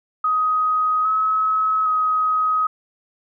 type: tone with pitch steps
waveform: sine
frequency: 1256 / 1284 / 1262 Hz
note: D#6 / E6 / D#6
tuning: +16 / -46 / +24 cents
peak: -16 dBFS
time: 0.24-2.67 s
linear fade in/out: 5 ms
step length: 810 ms
effects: none